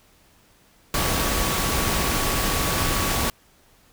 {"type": "tone in noise", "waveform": "sine", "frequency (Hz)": 1131, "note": "C#6", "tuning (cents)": 34, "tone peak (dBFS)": -32, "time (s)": [0.94, 3.3], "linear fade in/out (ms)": 2, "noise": "pink", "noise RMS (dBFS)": -23, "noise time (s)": [0.94, 3.3], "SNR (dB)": -12, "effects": ["pink hiss -57 dBFS RMS until 3.92 s"]}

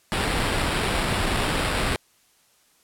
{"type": "noise with sample-and-hold", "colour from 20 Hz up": "pink", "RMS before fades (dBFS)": -24, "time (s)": [0.12, 1.96], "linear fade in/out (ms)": 0, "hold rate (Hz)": 6300, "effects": ["white hiss -61 dBFS RMS until 2.83 s", "low-pass 12000 Hz 12 dB/octave"]}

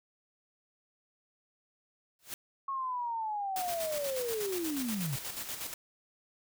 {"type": "noise with exponential growth", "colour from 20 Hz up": "white", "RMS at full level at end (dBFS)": -36, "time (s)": [2.19, 2.34], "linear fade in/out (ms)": 1, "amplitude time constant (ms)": 32}
{"type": "linear sweep", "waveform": "sine", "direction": "down", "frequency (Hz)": [1100, 124.1], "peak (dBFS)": -32, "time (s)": [2.68, 5.16], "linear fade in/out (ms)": 5}
{"type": "noise with tremolo", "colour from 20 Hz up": "white", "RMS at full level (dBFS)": -38, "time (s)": [3.56, 5.74], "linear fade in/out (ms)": 2, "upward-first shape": "square", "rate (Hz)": 8.3, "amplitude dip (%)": 50}
{"effects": []}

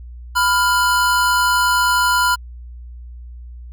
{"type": "tone pair together", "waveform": "square", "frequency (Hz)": [994, 1405.7], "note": ["B5", "F6"], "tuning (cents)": [11, 11], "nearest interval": "tritone", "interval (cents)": 600, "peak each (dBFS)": -17, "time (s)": [0.35, 2.36], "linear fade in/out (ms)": 20, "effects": ["added 60 Hz sine -32 dBFS peak until 3.72 s"]}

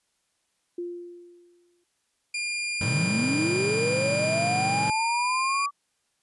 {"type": "tone with exponential decay", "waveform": "sine", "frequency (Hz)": 349.2, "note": "F4", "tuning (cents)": 0, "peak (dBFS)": -28, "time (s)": [0.78, 1.84], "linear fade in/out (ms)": 5, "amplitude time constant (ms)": 230}
{"type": "tone", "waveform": "sawtooth", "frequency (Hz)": 2408, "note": "D7", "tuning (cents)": 43, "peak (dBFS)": -24, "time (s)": [2.34, 5.66], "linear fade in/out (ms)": 5}
{"type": "linear sweep", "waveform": "sine", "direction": "up", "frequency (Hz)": [87.31, 1156], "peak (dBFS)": -24, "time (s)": [2.8, 5.71], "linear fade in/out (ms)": 50}
{"type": "chord", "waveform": "sawtooth", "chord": "A half-diminished seventh", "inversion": "none", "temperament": "just", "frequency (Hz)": [110, 132, 158.4, 198], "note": ["A2", "C3", "Eb3", "G3"], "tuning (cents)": [0, 16, 31, 18], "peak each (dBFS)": -30, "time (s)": [2.81, 4.9], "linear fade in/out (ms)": 0}
{"effects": ["white hiss -73 dBFS RMS until 6.22 s", "resampled to 24000 Hz"]}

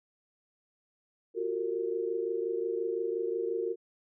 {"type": "tone cluster", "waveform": "sine", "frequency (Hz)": [354.4, 380.1, 458.8], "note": ["F4", "F#4", "A#4"], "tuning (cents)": [25, 47, -28], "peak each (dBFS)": [-35, -35, -32], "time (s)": [1.34, 3.76], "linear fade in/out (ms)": 50, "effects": []}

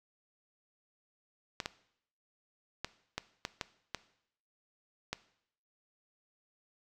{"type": "clicks", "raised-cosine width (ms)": 0.2, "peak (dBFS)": -17, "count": 8, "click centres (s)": [1.602, 1.659, 2.846, 3.18, 3.451, 3.612, 3.947, 5.13], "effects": ["noise-tail reverb RT60 0.7 s tail -17 dB re dry"]}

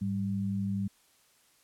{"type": "tone pair together", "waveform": "sine", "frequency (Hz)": [103.75, 196], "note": ["G#2", "G3"], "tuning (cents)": [-1, 0], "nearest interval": "major seventh", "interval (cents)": 1101, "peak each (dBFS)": [-34, -30], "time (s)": [0.01, 0.88], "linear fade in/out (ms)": 10, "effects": ["white hiss -65 dBFS RMS until 1.63 s", "low-pass 12000 Hz 12 dB/octave"]}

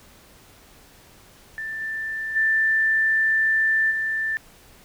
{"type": "tone with level steps", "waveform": "sine", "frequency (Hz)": 1773, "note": "A6", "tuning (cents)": 13, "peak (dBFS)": [-28, -26, -17, -22], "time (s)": [1.58, 4.37], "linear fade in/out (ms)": 0, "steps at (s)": [1.8, 2.35, 3.9], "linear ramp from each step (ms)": 20, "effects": ["pink hiss -51 dBFS RMS until 4.84 s"]}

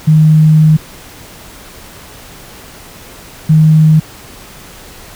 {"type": "tone pair in turn", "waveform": "sine", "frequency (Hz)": [155.56, 156.29], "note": ["D#3", "D#3"], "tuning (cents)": [0, 8], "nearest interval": "unison", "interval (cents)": 8, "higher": "second", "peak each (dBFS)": -3, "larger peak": "neither", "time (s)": [[0.07, 0.77], [3.49, 4]], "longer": "first", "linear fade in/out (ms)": 10, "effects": ["pink hiss -34 dBFS RMS until 5.15 s"]}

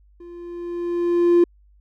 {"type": "tone with level ramp", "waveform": "triangle", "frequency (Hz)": 346.8, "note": "F4", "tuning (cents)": -12, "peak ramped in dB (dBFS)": [-36, -7], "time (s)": [0.2, 1.44], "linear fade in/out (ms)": 5, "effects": ["tanh soft clip ceiling -6 dBFS", "added 50 Hz sine -51 dBFS peak until 1.8 s"]}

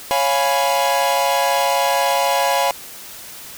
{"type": "chord", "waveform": "45% pulse", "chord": "C# dominant seventh", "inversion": "none", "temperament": "equal", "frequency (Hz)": [554.4, 698.5, 830.6, 987.8], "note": ["C#5", "E#5", "G#5", "B5"], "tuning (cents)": [0, 0, 0, 0], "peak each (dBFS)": -21, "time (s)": [0.11, 2.71], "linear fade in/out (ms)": 0, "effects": ["white hiss -36 dBFS RMS until 3.57 s"]}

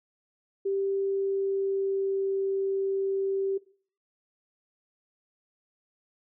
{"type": "tone with pitch glide", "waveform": "sine", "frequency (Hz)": [392, 389.3], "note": ["G4", "G4"], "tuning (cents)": [0, -12], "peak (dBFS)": -25, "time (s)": [0.65, 3.58], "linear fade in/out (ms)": 10, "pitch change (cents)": -12, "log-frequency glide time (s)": [0.97, 2.29], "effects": ["noise-tail reverb RT60 0.5 s tail -20 dB re dry"]}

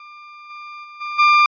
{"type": "tone with level steps", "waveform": "30% pulse", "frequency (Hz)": 1194, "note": "D6", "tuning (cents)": 28, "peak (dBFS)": [-35, -30, -34, -22, -7], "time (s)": [0, 1.46], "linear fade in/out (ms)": 2, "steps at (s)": [0.49, 0.83, 1, 1.18], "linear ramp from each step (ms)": 20, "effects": ["resampled to 11025 Hz"]}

